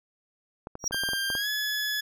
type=clicks; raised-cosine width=1 ms; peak=-22 dBFS; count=10; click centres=0.671 / 0.754 / 0.841 / 0.91 / 0.945 / 1.036 / 1.089 / 1.134 / 1.302 / 1.352 s
type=tone with exponential growth; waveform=triangle; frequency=5670 Hz; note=F8; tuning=25 cents sharp; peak=-20 dBFS; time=0.79-0.88 s; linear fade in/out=5 ms; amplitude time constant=18 ms
type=tone with pitch glide; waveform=20% pulse; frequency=1590 to 1704.1 Hz; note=G6 to G#6; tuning=+24 to +44 cents; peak=-22 dBFS; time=0.92-2.01 s; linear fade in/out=10 ms; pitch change=+120 cents; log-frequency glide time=1.33-1.49 s
effects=none